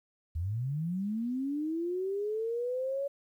sine linear sweep, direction up, 75.5 to 565 Hz, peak -30 dBFS, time 0.35-3.08 s, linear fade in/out 10 ms, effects 11-bit

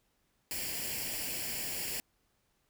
white noise with comb filter, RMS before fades -37 dBFS, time 0.51-2 s, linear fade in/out 0 ms, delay 0.4 ms, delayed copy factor +0.7, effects pink hiss -75 dBFS RMS until 2.69 s

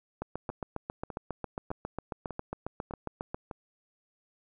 two click trains, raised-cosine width 1 ms, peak -24 / -20 dBFS, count 6 / 24, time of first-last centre 0.5-3.512 / 0.22-3.345 s, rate 1.66 / 7.36 Hz, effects none

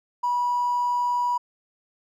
triangle tone with hard clipping, 974 Hz, B5, 24 cents flat, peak -21 dBFS, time 0.23-1.38 s, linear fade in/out 10 ms, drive 3 dB, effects none

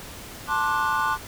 triangle chord, D dominant seventh, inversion second, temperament just, 881 / 1057.2 / 1174.7 / 1468.3 Hz, A5 / C6 / D6 / F#6, +2 / +18 / 0 / -14 cents, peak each -25 dBFS, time 0.47-1.18 s, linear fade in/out 50 ms, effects pink hiss -40 dBFS RMS until 1.27 s

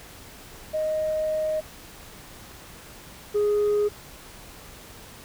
sine tone pair in turn, 622.3 / 415.3 Hz, D#5 / G#4, 0 / 0 cents, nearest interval perfect fifth, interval 700 cents, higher first, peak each -22 / -17 dBFS, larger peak second, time 0.73-1.61 / 3.34-3.89 s, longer first, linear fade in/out 20 ms, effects tanh soft clip ceiling -18 dBFS + pink hiss -45 dBFS RMS until 5.24 s

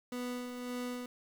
30% pulse tone with tremolo, 246.9 Hz, B3, in tune, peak -33 dBFS, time 0.12-1.06 s, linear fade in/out 2 ms, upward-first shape sine, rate 1.8 Hz, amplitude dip 45%, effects 10-bit

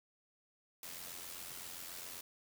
white noise with amplitude modulation, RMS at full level -45 dBFS, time 0.83-2.21 s, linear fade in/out 2 ms, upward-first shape sine, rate 87.6 Hz, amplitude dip 55%, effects none

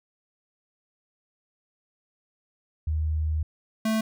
sine / square tone pair in turn, 77.78 / 220 Hz, D#2 / A3, 0 / 0 cents, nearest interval octave + tritone, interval 1800 cents, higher second, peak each -23 dBFS, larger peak neither, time 2.87-3.43 / 3.85-4.01 s, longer first, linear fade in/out 5 ms, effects none

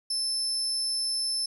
35% pulse tone, 5274 Hz, E8, in tune, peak -24 dBFS, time 0.1-1.46 s, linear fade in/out 5 ms, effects none

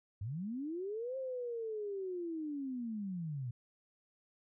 sine linear two-way sweep, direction up then down, 90.2 to 534 to 115.9 Hz, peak -37 dBFS, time 0.21-3.51 s, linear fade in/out 5 ms, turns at 1.17 s, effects none

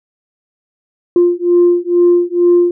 sine beating tone pair, 349.2 / 351.4 Hz, F4 / F4, 0 / +11 cents, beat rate 2.2 Hz, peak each -10 dBFS, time 1.16-2.71 s, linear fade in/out 2 ms, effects tanh soft clip ceiling -2 dBFS

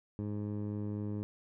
15% pulse tone with low-pass filter, 104 Hz, G#2, 3 cents sharp, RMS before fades -37 dBFS, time 0.19-1.23 s, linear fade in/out 0 ms, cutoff 440 Hz, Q 0.58, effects none

